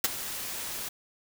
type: noise with ADSR envelope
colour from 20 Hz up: white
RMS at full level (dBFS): -21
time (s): 0.04-0.89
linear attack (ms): 4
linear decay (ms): 25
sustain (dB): -15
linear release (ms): 9
effects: none